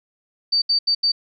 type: tone bursts at uneven times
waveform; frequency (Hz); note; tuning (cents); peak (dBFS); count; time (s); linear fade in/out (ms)
sine; 4608; D8; -34; -15; 4; 0.52-0.62 / 0.69-0.79 / 0.87-0.95 / 1.03-1.12; 10
effects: none